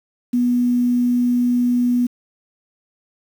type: tone with quantisation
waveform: sine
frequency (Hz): 244.4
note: B3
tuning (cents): -18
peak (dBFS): -14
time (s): 0.33-2.07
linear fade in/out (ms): 10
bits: 7
effects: none